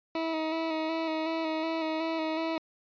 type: tone with vibrato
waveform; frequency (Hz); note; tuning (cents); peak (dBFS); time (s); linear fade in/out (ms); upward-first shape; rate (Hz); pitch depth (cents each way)
20% pulse; 320.9; E4; -46; -24; 0.15-2.58; 2; square; 2.7; 24
effects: resampled to 11025 Hz